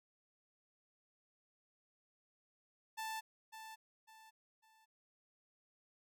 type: tone with echo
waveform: sawtooth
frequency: 882 Hz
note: A5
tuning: 4 cents sharp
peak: -37 dBFS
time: 2.97-3.21 s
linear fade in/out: 20 ms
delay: 550 ms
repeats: 3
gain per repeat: -9 dB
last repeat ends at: 4.86 s
effects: none